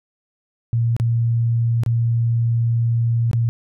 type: tone with dropouts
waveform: sine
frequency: 116.54 Hz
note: A#2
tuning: in tune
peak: -15 dBFS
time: 0.73-3.49 s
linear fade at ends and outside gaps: 0 ms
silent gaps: 0.965-0.999 / 1.835-1.862 / 3.313-3.332 s
effects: none